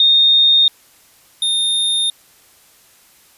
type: tone pair in turn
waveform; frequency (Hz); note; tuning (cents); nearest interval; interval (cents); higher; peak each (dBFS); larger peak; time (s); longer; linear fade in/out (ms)
sine / square; 3679 / 3651; A#7 / A#7; -24 / -37; unison; 13; first; -8 / -15; first; 0-0.68 / 1.42-2.1; neither; 2
effects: white hiss -50 dBFS RMS until 3.37 s + resampled to 32000 Hz